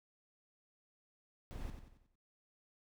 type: noise with echo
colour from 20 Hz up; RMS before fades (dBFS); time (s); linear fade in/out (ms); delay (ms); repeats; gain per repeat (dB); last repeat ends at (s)
brown; -44; 1.51-1.7; 0; 91; 5; -7; 2.155
effects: noise-tail reverb RT60 0.2 s tail -25 dB re dry